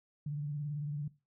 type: tone with vibrato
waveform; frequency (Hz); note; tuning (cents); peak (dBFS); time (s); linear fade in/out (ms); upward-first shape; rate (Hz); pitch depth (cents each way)
sine; 146.83; D3; 0; -34; 0.26-1.08; 5; sine; 18; 55
effects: noise-tail reverb RT60 0.3 s tail -19 dB re dry